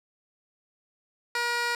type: tone with band-pass filter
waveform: 15% pulse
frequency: 477.2 Hz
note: A#4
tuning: 41 cents sharp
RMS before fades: -28 dBFS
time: 1.35-1.75 s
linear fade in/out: 2 ms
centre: 2900 Hz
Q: 0.58
effects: none